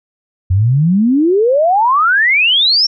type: exponential sweep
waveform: sine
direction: up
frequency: 87.7 to 5590 Hz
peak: -8 dBFS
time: 0.5-2.87 s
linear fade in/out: 10 ms
effects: none